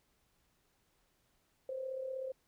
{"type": "tone with amplitude modulation", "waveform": "sine", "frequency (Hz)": 524, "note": "C5", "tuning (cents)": 2, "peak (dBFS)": -35, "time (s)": [1.69, 2.32], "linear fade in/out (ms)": 2, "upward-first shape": "sine", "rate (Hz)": 36.2, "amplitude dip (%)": 55, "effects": ["pink hiss -75 dBFS RMS until 2.47 s"]}